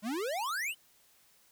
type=exponential sweep; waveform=square; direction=up; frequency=196 to 3128 Hz; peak=-33 dBFS; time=0.02-0.75 s; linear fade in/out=50 ms; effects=white hiss -65 dBFS RMS until 1.51 s